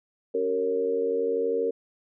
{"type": "harmonic tone with a mistuned harmonic", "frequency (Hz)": 92.3, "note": "F#2", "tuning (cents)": -4, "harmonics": [3, 4, 5, 6], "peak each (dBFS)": [-35, -32, -24, -34], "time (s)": [0.34, 1.71], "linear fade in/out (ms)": 10, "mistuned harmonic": 4, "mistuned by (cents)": 54, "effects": []}